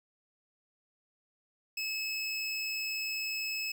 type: tone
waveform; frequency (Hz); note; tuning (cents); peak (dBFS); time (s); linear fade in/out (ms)
25% pulse; 2591; E7; -30; -29; 1.77-3.72; 5
effects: none